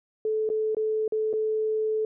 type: tone with dropouts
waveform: sine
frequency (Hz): 434.8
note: A4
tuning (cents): -21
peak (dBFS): -23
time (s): 0.25-2.05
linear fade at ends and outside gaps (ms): 2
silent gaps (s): 0.491-0.5 / 0.748-0.768 / 1.079-1.122 / 1.33-1.336
effects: none